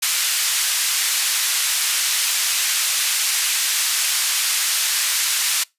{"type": "band-pass noise", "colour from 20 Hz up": "white", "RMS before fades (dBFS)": -20, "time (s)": [0.02, 5.64], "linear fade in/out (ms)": 10, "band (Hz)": [1700, 10000], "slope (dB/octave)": 12, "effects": ["noise-tail reverb RT60 0.2 s tail -24 dB re dry", "resampled to 32000 Hz"]}